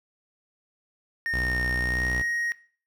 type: tone with pitch glide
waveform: triangle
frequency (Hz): 1839 to 1878.7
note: A#6 to A#6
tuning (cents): -24 to +13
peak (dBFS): -24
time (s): 1.26-2.52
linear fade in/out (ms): 0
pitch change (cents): +37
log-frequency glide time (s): 1.73-2.2
type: tone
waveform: sawtooth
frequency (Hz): 61.74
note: B1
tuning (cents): 0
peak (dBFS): -25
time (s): 1.33-2.22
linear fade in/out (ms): 10
effects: noise-tail reverb RT60 0.4 s tail -17 dB re dry